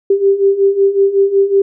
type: beating tone pair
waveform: sine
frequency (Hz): 390.8 / 396.2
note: G4 / G4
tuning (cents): -5 / +18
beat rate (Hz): 5.4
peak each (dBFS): -14 / -10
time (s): 0.1-1.62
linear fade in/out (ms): 5
effects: none